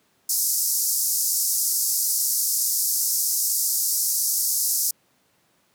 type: band-pass noise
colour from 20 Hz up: white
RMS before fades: -23 dBFS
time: 0.29-4.91 s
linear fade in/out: 5 ms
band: 5000 to 15000 Hz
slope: 48 dB/octave
effects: pink hiss -64 dBFS RMS until 5.74 s + high-pass 150 Hz 12 dB/octave